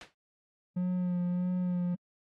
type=noise with exponential decay; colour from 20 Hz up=white; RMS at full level=-36 dBFS; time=0.01-0.14 s; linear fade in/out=1 ms; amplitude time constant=28 ms
type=tone with vibrato; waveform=triangle; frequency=179.2 Hz; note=F3; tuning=45 cents sharp; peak=-26 dBFS; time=0.76-1.95 s; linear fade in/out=10 ms; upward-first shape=sine; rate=1.6 Hz; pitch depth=22 cents each way
effects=low-pass 3000 Hz 12 dB/octave + AAC 32 kbps